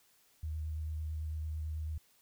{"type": "tone with vibrato", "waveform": "sine", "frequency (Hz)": 77.78, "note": "D#2", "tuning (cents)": 0, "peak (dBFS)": -35, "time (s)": [0.43, 1.98], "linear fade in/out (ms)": 5, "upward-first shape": "square", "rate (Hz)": 9, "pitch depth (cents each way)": 14, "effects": ["white hiss -68 dBFS RMS until 2.21 s"]}